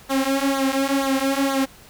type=tone with flanger; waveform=sawtooth; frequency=271.7 Hz; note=C#4; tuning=35 cents flat; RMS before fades=-21 dBFS; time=0.09-1.66 s; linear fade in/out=20 ms; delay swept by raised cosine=0.37 to 4.77 ms; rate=2.1 Hz; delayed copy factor=-0.85; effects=pink hiss -47 dBFS RMS until 1.89 s